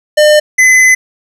square tone pair in turn, 603 / 2028 Hz, D5 / B6, +46 / +45 cents, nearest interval octave + major sixth, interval 2099 cents, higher second, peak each -4 dBFS, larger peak neither, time 0.17-0.4 / 0.58-0.95 s, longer second, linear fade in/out 10 ms, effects low-pass 10000 Hz 12 dB/octave + 7-bit

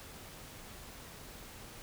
silence, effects pink hiss -50 dBFS RMS until 1.82 s

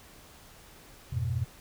sine chord, F diminished, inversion none, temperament equal, 87.31 / 103.83 / 123.47 Hz, F2 / Ab2 / Cb3, 0 / 0 / 0 cents, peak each -33 / -34 / -30 dBFS, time 1.12-1.45 s, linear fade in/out 10 ms, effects pink hiss -53 dBFS RMS until 1.6 s

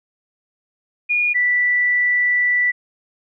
sine tone pair in turn, 2438 / 1968.1 Hz, D#7 / B6, -36 / -7 cents, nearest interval major third, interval 371 cents, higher first, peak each -15 / -14 dBFS, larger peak second, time 1.09-1.34 / 1.34-2.72 s, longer second, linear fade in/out 20 ms, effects none

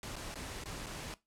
pink noise with dropouts, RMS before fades -43 dBFS, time 0.03-1.14 s, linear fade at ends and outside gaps 1 ms, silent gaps 0.157-0.164 / 0.343-0.356 / 0.638-0.657 / 0.861-0.866 s, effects noise-tail reverb RT60 0.2 s tail -18 dB re dry + low-pass 10000 Hz 12 dB/octave

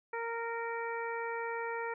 harmonic tone, 462.8 Hz, A#4, 13 cents flat, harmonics 1 / 2 / 3 / 4 / 5, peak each -38 / -39 / -43 / -43 / -46 dBFS, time 0.13-1.94 s, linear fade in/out 5 ms, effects none

